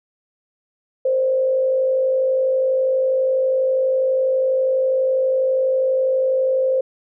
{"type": "tone with frequency modulation", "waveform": "sine", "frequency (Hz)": 523.3, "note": "C5", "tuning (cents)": 0, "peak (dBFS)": -15, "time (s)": [1.05, 6.81], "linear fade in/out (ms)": 5, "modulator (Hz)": 52.2, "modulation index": 0.41, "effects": []}